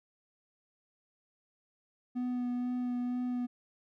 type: tone with vibrato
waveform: triangle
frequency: 246.9 Hz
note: B3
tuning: in tune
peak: -29 dBFS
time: 2.15-3.47 s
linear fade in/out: 20 ms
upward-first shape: sine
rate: 2.1 Hz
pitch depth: 13 cents each way
effects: none